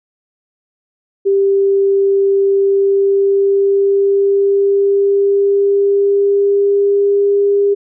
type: tone with pitch glide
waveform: sine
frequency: 393.9 to 402.6 Hz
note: G4 to G4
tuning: +8 to +46 cents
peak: -9 dBFS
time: 1.25-7.75 s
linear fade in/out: 20 ms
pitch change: +38 cents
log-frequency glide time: 2.52-7.37 s
effects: none